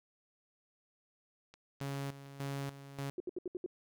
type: clicks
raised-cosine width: 0.2 ms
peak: -37 dBFS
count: 4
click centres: 1.54 / 1.804 / 1.951 / 2.26 s
type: tone with tremolo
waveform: sawtooth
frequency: 138.9 Hz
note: C#3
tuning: 4 cents sharp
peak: -33 dBFS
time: 1.81-3.1 s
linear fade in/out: 0 ms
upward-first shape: square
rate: 1.7 Hz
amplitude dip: 75%
type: tone bursts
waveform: sine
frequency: 360 Hz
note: F#4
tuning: 47 cents flat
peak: -35 dBFS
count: 6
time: 3.18-3.662 s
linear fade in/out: 2 ms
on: 22 ms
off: 70 ms
effects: none